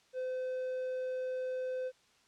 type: tone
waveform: triangle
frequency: 512 Hz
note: C5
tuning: 38 cents flat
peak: -32 dBFS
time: 0.13-1.92 s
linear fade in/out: 50 ms
effects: white hiss -67 dBFS RMS until 2.27 s + low-pass 6000 Hz 12 dB/octave